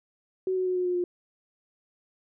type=tone with pitch steps; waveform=sine; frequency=374.6 / 370.5 / 366.5 / 362.5 / 358.5 / 354.6 Hz; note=F#4 / F#4 / F#4 / F#4 / F4 / F4; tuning=+21 / +2 / -16 / -35 / +45 / +26 cents; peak=-24 dBFS; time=0.47-1.04 s; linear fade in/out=2 ms; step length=95 ms; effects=none